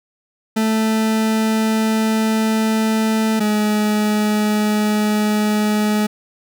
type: tone pair in turn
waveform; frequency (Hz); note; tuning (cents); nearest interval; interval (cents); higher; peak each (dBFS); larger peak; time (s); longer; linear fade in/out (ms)
40% pulse; 220 / 211.4; A3 / G#3; 0 / +31; minor second; 69; first; -14; neither; 0.56-3.4 / 3.4-6.07; first; 10
effects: none